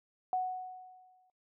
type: tone with exponential decay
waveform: sine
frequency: 740 Hz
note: F#5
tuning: in tune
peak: -27 dBFS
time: 0.33-1.3 s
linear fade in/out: 1 ms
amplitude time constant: 210 ms
effects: noise-tail reverb RT60 0.1 s tail -18 dB re dry

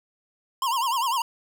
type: tone with vibrato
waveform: square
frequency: 998 Hz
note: B5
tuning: 18 cents sharp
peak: -23 dBFS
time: 0.62-1.22 s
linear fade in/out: 2 ms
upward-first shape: sine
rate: 10 Hz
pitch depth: 160 cents each way
effects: none

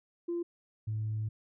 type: tone pair in turn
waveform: sine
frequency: 343.9 / 108.32 Hz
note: F4 / A2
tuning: -27 / -27 cents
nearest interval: octave + minor sixth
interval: 2000 cents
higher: first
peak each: -30 / -30 dBFS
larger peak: neither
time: 0.28-0.43 / 0.87-1.29 s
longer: second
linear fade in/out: 10 ms
effects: tanh soft clip ceiling -27 dBFS

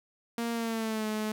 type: tone with pitch glide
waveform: sawtooth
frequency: 233.1 to 215 Hz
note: A#3 to A3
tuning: 0 to -40 cents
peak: -26 dBFS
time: 0.38-1.32 s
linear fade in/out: 2 ms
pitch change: -140 cents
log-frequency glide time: 0.52-1.07 s
effects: none

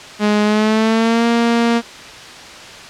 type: tone with pitch glide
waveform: sawtooth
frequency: 209.4 to 233.7 Hz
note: G#3 to A#3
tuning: +15 to +5 cents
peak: -8 dBFS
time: 0.19-1.82 s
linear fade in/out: 50 ms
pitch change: +190 cents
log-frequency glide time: 0.43-1.26 s
effects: white hiss -34 dBFS RMS until 2.89 s + low-pass 5000 Hz 12 dB/octave

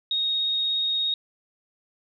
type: tone with vibrato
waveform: sine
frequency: 3739 Hz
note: A#7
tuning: 4 cents sharp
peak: -22 dBFS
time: 0.11-1.14 s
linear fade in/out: 2 ms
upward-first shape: sine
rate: 17 Hz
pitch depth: 9 cents each way
effects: none

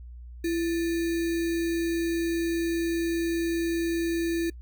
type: tone with sample-and-hold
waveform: sine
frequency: 335 Hz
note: E4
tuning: 28 cents sharp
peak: -24 dBFS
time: 0.44-4.5 s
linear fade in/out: 5 ms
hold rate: 2100 Hz
effects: noise-tail reverb RT60 0.1 s tail -23 dB re dry + added 60 Hz sine -40 dBFS peak until 4.61 s

